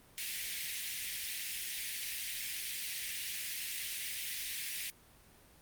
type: high-pass noise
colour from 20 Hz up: pink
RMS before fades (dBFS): -39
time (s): 0.18-4.9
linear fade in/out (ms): 0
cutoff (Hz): 1900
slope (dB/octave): 48
effects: pink hiss -61 dBFS RMS until 5.61 s + Opus 32 kbps